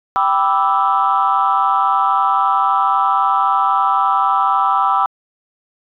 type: chord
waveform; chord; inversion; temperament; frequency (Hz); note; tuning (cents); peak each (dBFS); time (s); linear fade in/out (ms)
sine; E minor seventh; first; equal; 784 / 987.8 / 1174.7 / 1318.5; G5 / B5 / D6 / E6; 0 / 0 / 0 / 0; -17; 0.16-5.06; 0
effects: tanh soft clip ceiling -4 dBFS